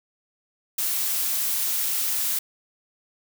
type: noise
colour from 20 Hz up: blue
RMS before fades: -25 dBFS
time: 0.78-2.39 s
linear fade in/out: 5 ms
effects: none